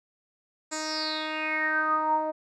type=tone with low-pass filter sweep; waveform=10% pulse; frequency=311.1 Hz; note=D#4; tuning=in tune; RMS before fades=-28 dBFS; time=0.71-2.32 s; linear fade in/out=20 ms; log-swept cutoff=7300 to 710 Hz; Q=8.5; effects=none